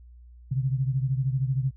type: beating tone pair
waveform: sine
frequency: 130 / 143 Hz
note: C3 / D3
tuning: -11 / -46 cents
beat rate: 13 Hz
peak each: -24 / -29 dBFS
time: 0.51-1.71 s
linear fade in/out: 10 ms
effects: added 60 Hz sine -46 dBFS peak until 1.76 s